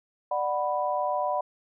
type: chord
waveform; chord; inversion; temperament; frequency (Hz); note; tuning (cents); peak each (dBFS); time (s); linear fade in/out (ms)
sine; B minor; first; just; 592.7 / 740.8 / 987.8; D5 / F#5 / B5; +16 / +2 / 0; -29; 0.31-1.41; 5
effects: none